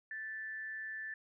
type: tone with amplitude modulation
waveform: sine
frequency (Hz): 1760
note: A6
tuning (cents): 0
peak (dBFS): -38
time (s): 0.11-1.14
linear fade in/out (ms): 2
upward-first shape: sine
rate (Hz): 202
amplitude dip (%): 40
effects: none